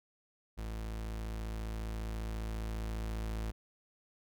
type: tone with level ramp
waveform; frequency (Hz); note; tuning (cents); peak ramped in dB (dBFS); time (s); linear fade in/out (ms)
40% pulse; 54.7; A1; -9; -37 to -34; 0.57-3.52; 20
effects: none